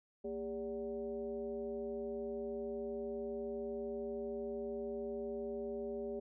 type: tone with frequency modulation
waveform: sine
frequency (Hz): 403.8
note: G#4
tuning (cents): -49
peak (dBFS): -38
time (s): 0.24-6.2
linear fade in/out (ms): 10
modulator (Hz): 172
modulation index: 0.96
effects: none